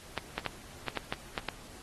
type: clicks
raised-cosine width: 0.3 ms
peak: -15 dBFS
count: 8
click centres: 0.177 / 0.38 / 0.463 / 0.883 / 0.973 / 1.125 / 1.378 / 1.487 s
effects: pink hiss -51 dBFS RMS until 1.82 s + AAC 32 kbps